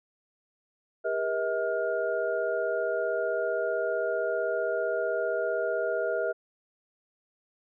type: tone cluster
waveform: sine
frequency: 403.9 / 479.4 / 641 / 1417 Hz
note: G#4 / A#4 / E5 / F6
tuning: -48 / +48 / -49 / +25 cents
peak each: -33 / -31 / -29 / -35 dBFS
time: 1.04-6.33 s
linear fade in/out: 20 ms
effects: none